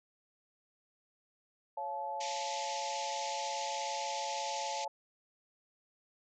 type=chord; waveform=sine; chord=Db augmented; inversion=none; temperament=just; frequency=554.4 / 693 / 866.2 Hz; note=Db5 / F5 / A5; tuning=0 / -14 / -27 cents; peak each=-43 / -43 / -37 dBFS; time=1.77-4.88 s; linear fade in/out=5 ms
type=band-pass noise; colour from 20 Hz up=white; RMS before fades=-43 dBFS; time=2.2-4.85 s; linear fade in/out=10 ms; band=1900 to 7100 Hz; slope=96 dB/octave
effects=none